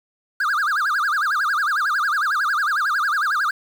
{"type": "tone with vibrato", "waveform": "triangle", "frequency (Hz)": 1396.9, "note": "F6", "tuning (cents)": 0, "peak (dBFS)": -16, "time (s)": [0.4, 3.51], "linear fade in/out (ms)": 5, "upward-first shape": "sine", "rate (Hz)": 11, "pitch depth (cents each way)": 300, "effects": ["7-bit"]}